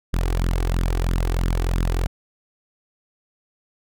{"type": "tone with flanger", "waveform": "sawtooth", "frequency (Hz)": 43.26, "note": "F1", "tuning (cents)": -16, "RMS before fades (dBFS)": -21, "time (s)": [0.13, 2.07], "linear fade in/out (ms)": 10, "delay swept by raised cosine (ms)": [0.58, 2.68], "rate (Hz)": 3, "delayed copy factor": 0.65, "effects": []}